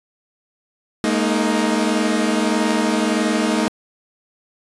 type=chord; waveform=sawtooth; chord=Ab suspended second; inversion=none; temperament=equal with one note detuned; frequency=211.5 / 233.1 / 311.1 Hz; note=Ab3 / Bb3 / Eb4; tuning=+32 / 0 / 0 cents; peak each=-17 dBFS; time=1.04-3.68 s; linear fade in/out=0 ms; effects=resampled to 24000 Hz